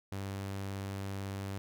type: tone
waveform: sawtooth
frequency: 98 Hz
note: G2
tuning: in tune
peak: -33 dBFS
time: 0.12-1.58 s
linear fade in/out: 0 ms
effects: none